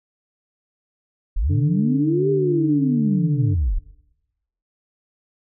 sine linear two-way sweep, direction up then down, 30.54 to 404.5 to 30.54 Hz, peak -17 dBFS, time 1.36-3.79 s, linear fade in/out 10 ms, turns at 2.3 s
harmonic tone, 146.83 Hz, D3, in tune, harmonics 1 / 2 / 3, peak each -22 / -26 / -38 dBFS, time 1.49-3.55 s, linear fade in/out 20 ms
effects noise-tail reverb RT60 0.9 s tail -19 dB re dry

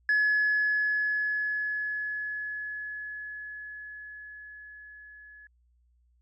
sine tone with level ramp, 1700 Hz, G#6, 40 cents sharp, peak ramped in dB -19 to -48 dBFS, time 0.09-5.47 s, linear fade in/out 2 ms, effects tanh soft clip ceiling -19 dBFS + added 60 Hz sine -63 dBFS peak until 6.21 s

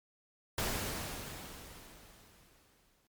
pink noise with exponential decay, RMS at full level -33 dBFS, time 0.58-3.07 s, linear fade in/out 2 ms, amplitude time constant 540 ms, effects MP3 96 kbps

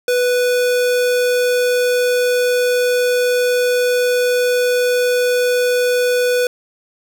square tone, 493.9 Hz, B4, in tune, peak -14 dBFS, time 0.08-6.47 s, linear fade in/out 2 ms, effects 7-bit

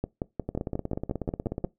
two click trains, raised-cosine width 2 ms, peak -15 / -17 dBFS, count 10 / 20, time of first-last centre 0.04-1.647 / 0.49-1.642 s, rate 5.6 / 16.5 Hz, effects noise-tail reverb RT60 0.2 s tail -22 dB re dry

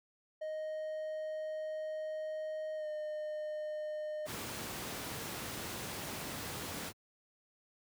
triangle tone with pitch glide, 622.3 to 610.2 Hz, D#5 to D#5, 0 to -34 cents, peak -35 dBFS, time 0.41-4.27 s, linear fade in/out 10 ms, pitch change -34 cents, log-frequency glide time 2.76-2.87 s
pink noise, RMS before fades -41 dBFS, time 4.25-6.93 s, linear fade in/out 50 ms
effects high-pass 100 Hz 12 dB/octave

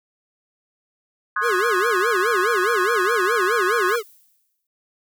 sine chord, Ab dominant seventh, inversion first, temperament equal with one note detuned, 1072.8 / 1244.5 / 1480 / 1661.2 Hz, C6 / Eb6 / Gb6 / Ab6, +43 / 0 / 0 / 0 cents, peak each -25 dBFS, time 1.36-3.96 s, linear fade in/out 5 ms
square tone with vibrato, 415.3 Hz, G#4, in tune, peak -21 dBFS, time 1.41-4.03 s, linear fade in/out 50 ms, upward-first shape sine, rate 4.8 Hz, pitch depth 250 cents each way
violet noise with exponential decay, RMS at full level -39 dBFS, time 3.88-4.67 s, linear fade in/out 2 ms, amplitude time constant 170 ms
effects none

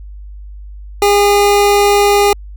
25% pulse tone, 407.2 Hz, G#4, 34 cents flat, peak -4 dBFS, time 1.02-2.33 s, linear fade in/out 2 ms, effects added 50 Hz sine -28 dBFS peak until 2.56 s

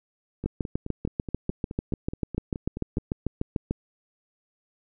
two click trains, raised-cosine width 3 ms, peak -20 / -13 dBFS, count 13 / 23, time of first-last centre 0.44-2.982 / 0.46-3.71 s, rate 4.72 / 6.77 Hz, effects none

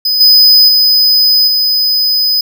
square tone with level steps, 5010 Hz, D#8, 11 cents sharp, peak -10 / -3 / -6 / -9 dBFS, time 0.05-2.41 s, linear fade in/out 5 ms, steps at 0.2 / 0.68 / 1.47 s, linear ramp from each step 10 ms, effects none

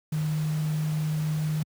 sine tone in noise, 154.4 Hz, D#3, 13 cents flat, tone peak -24 dBFS, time 0.12-1.63 s, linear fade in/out 5 ms, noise pink, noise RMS -42 dBFS, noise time 0.12-1.63 s, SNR +15 dB, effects high-pass 80 Hz 12 dB/octave

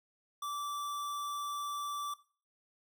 square tone, 1164 Hz, D6, 16 cents flat, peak -37 dBFS, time 0.42-2.14 s, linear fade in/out 5 ms, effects noise-tail reverb RT60 0.4 s tail -17 dB re dry

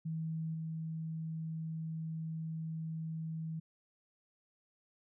sine tone with level steps, 160.7 Hz, E3, 44 cents flat, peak -35 / -37 dBFS, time 0.05-3.6 s, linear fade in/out 10 ms, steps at 0.54 s, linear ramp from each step 5 ms, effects none

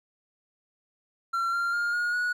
triangle tone with pitch steps, 1363 / 1386.8 / 1411.1 / 1435.7 / 1460.8 Hz, F6 / F6 / F6 / F6 / F#6, -43 / -13 / +17 / +47 / -23 cents, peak -23 dBFS, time 1.33-2.33 s, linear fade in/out 10 ms, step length 200 ms, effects none

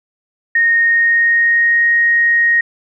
sine tone with pitch glide, 1853 to 1871.3 Hz, A#6 to A#6, -11 to +6 cents, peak -9 dBFS, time 0.55-2.61 s, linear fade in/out 5 ms, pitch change +17 cents, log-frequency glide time 0.82-1.89 s, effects none

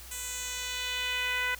10% pulse tone with band-pass filter sweep, 498.3 Hz, B4, 15 cents sharp, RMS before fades -33 dBFS, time 0.11-1.55 s, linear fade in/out 5 ms, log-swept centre 9600 to 1800 Hz, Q 1.5, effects added 60 Hz sine -48 dBFS peak until 1.59 s + white hiss -48 dBFS RMS until 1.59 s

